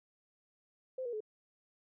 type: tone with pitch steps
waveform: sine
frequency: 517 / 479 / 428.5 Hz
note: C5 / A#4 / A4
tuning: -21 / +47 / -46 cents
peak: -36 dBFS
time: 0.98-1.205 s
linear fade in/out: 5 ms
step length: 75 ms
effects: none